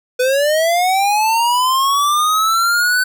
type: linear sweep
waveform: square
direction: up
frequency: 493.9 to 1515 Hz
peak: -13 dBFS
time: 0.19-3.04 s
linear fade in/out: 10 ms
effects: none